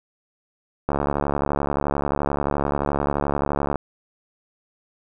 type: click train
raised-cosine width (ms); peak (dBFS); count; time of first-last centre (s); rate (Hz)
1; -8; 206; 0.89-3.757; 71.5
effects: none